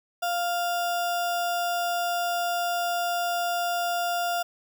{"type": "tone with sample-and-hold", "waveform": "sine", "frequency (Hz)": 698, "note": "F5", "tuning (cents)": -1, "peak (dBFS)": -24, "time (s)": [0.22, 4.43], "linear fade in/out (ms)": 10, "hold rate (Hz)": 2100, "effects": []}